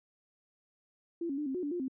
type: tone with pitch steps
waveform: sine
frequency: 338.6 / 275.7 / 298.1 / 266.1 / 362.7 / 289.4 / 352.4 / 262.8 Hz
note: E4 / C#4 / D4 / C4 / F#4 / D4 / F4 / C4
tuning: +46 / -9 / +26 / +29 / -34 / -25 / +16 / +8 cents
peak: -32 dBFS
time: 1.21-1.882 s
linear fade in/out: 5 ms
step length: 84 ms
effects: none